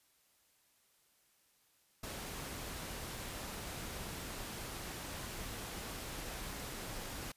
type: noise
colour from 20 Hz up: pink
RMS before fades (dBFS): -44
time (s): 2.03-7.32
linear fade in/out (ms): 5
effects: white hiss -72 dBFS RMS until 7.36 s + resampled to 32000 Hz